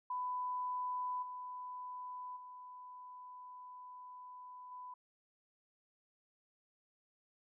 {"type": "tone with level steps", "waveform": "sine", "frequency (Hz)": 998, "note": "B5", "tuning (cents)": 18, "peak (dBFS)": [-36, -43, -49, -46], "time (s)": [0.1, 4.94], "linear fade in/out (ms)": 5, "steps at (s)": [1.22, 2.36, 4.71], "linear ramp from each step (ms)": 10, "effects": []}